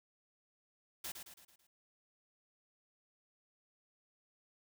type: noise with echo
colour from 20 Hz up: white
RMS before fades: -43 dBFS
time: 1.04-1.12 s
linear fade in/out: 5 ms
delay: 110 ms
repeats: 5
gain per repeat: -6 dB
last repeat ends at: 1.67 s
effects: none